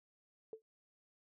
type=tone with exponential decay; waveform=sine; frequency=441.4 Hz; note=A4; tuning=5 cents sharp; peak=-40 dBFS; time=0.53-0.62 s; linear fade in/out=1 ms; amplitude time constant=18 ms; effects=none